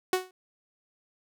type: tone with exponential decay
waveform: sawtooth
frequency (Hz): 370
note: F#4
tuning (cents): 0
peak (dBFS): -16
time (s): 0.13-0.31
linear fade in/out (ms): 2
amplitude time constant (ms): 39
effects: none